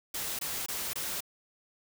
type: noise bursts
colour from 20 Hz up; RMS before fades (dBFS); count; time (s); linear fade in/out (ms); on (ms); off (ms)
white; -35; 4; 0.14-1.206; 5; 250; 22
effects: none